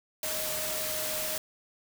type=tone in noise; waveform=sine; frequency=622.3 Hz; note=D#5; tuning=in tune; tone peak=-38 dBFS; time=0.23-1.38 s; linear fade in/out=2 ms; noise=white; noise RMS=-33 dBFS; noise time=0.23-1.38 s; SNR=-8 dB; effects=none